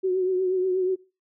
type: tone with vibrato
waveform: sine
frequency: 371.4 Hz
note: F#4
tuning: 7 cents sharp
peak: -20 dBFS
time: 0.03-0.96 s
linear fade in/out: 20 ms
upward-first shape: triangle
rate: 8.3 Hz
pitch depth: 47 cents each way
effects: noise-tail reverb RT60 0.3 s tail -21 dB re dry